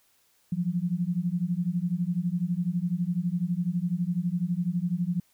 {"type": "beating tone pair", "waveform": "sine", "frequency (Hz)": [169.7, 181.7], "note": ["F3", "F#3"], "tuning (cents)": [-49, -31], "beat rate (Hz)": 12, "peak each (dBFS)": -28, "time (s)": [0.52, 5.2], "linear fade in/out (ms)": 5, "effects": ["white hiss -66 dBFS RMS until 5.33 s"]}